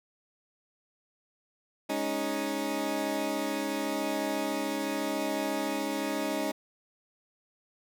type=chord; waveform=20% pulse; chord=Ab suspended fourth; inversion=none; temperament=equal; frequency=207.7 / 277.2 / 311.1 Hz; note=Ab3 / Db4 / Eb4; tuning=0 / 0 / 0 cents; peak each=-32 / -28 / -28 dBFS; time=1.89-6.52 s; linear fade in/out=10 ms; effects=none